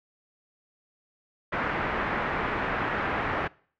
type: low-pass noise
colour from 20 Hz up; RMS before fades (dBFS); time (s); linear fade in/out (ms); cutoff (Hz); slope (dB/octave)
white; -29; 1.52-3.48; 10; 1900; 24
effects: noise-tail reverb RT60 0.5 s tail -23 dB re dry